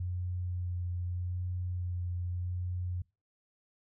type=tone with vibrato; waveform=sine; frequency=89.3 Hz; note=F2; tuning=39 cents sharp; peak=-32 dBFS; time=0-3.02 s; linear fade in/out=5 ms; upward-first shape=sine; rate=0.82 Hz; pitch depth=15 cents each way; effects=noise-tail reverb RT60 0.3 s tail -25 dB re dry